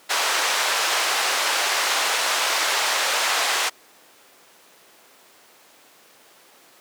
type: band-pass noise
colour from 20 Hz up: pink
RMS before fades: -22 dBFS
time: 0.09-3.7 s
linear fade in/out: 20 ms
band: 740 to 7300 Hz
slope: 12 dB/octave
effects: pink hiss -51 dBFS RMS until 6.8 s + high-pass 400 Hz 12 dB/octave